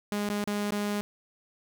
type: tone with dropouts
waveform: sawtooth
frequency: 206.1 Hz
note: G#3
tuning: 13 cents flat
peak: -24 dBFS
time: 0.12-1.01 s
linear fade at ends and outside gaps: 0 ms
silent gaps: 0.29-0.299 / 0.441-0.474 / 0.706-0.721 s
effects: none